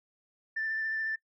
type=tone with vibrato; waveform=sine; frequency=1773 Hz; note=A6; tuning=13 cents sharp; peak=-29 dBFS; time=0.56-1.16 s; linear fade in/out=10 ms; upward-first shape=sine; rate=14 Hz; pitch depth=14 cents each way; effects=noise-tail reverb RT60 0.1 s tail -24 dB re dry + tanh soft clip ceiling -25 dBFS